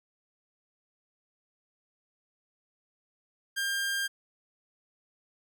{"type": "tone", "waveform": "sawtooth", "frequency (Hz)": 1600, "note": "G6", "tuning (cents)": 35, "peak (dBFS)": -25, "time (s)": [3.56, 4.08], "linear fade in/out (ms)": 20, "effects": []}